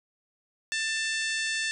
harmonic tone, 888 Hz, A5, 16 cents sharp, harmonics 2 / 3 / 4 / 5 / 6 / 7 / 8 / 9 / 10, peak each -30 / -34 / -36 / -38 / -40 / -41 / -42 / -43 / -44 dBFS, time 0.72-1.71 s, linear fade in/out 0 ms, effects none

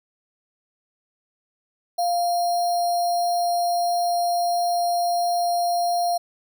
sine tone with sample-and-hold, 698.5 Hz, F5, in tune, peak -19 dBFS, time 1.98-6.18 s, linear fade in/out 10 ms, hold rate 4900 Hz, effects none

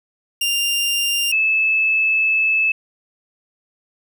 sawtooth / sine tone pair in turn, 2794 / 2612 Hz, F7 / E7, 0 / -17 cents, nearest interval minor second, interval 117 cents, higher first, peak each -14 dBFS, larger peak neither, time 0.41-1.32 / 1.32-2.72 s, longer second, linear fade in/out 5 ms, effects 9-bit

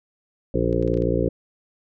harmonic tone, 58.27 Hz, A#1, in tune, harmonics 1 / 2 / 3 / 5 / 6 / 7 / 8 / 9, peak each -27 / -27 / -27 / -27 / -27 / -27 / -27 / -27 dBFS, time 0.54-1.29 s, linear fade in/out 5 ms
clicks, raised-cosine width 0.2 ms, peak -29 dBFS, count 6, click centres 0.728 / 0.826 / 0.877 / 0.941 / 0.974 / 1.022 s
effects none

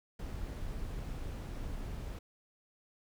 brown noise, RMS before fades -40 dBFS, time 0.19-2.19 s, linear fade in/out 5 ms, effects none

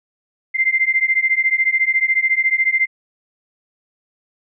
sine beating tone pair, 2081 / 2095 Hz, C7 / C7, -10 / +2 cents, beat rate 14 Hz, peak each -17 dBFS, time 0.54-2.87 s, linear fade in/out 20 ms, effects none

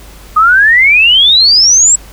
sine exponential sweep, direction up, 1224 to 7810 Hz, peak -3 dBFS, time 0.36-1.96 s, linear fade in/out 10 ms, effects added 50 Hz sine -32 dBFS peak until 2.12 s + pink hiss -37 dBFS RMS until 2.12 s

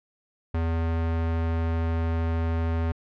square tone, 82.41 Hz, E2, in tune, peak -24 dBFS, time 0.54-2.92 s, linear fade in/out 5 ms, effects low-pass 2000 Hz 12 dB/octave

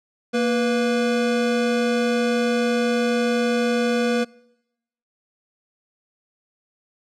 square tone pair together, 233.1 / 489.2 Hz, A#3 / B4, 0 / -16 cents, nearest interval octave + minor second, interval 1284 cents, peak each -22 dBFS, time 0.33-4.25 s, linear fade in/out 20 ms, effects noise-tail reverb RT60 0.9 s tail -25 dB re dry + low-pass 6000 Hz 12 dB/octave

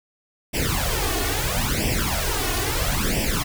pink noise with flanger, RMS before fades -23 dBFS, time 0.53-3.44 s, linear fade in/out 20 ms, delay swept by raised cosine 0.37 to 2.77 ms, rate 0.75 Hz, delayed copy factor +0.85, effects none

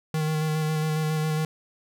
square tone with vibrato, 155.56 Hz, D#3, in tune, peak -24 dBFS, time 0.14-1.45 s, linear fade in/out 2 ms, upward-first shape square, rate 7.3 Hz, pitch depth 16 cents each way, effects 11-bit

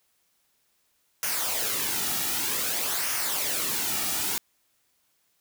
white noise with flanger, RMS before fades -28 dBFS, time 1.23-4.38 s, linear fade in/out 0 ms, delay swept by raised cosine 0.25 to 1.95 ms, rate 0.53 Hz, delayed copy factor -0.55, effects white hiss -70 dBFS RMS until 5.4 s

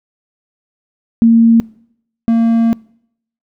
sine / triangle tone pair in turn, 229.2 / 229.2 Hz, A#3 / A#3, -29 / -29 cents, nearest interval unison, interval 0 cents, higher neither, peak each -4 / -6 dBFS, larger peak first, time 1.22-1.6 / 2.28-2.73 s, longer second, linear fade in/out 0 ms, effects noise-tail reverb RT60 0.7 s tail -24 dB re dry

